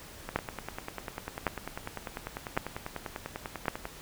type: two click trains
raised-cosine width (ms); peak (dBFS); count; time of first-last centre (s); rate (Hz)
0.5; -11 / -20; 4 / 37; 0.36-3.682 / 0.29-3.854; 0.903 / 10.1
effects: pink hiss -48 dBFS RMS until 4.01 s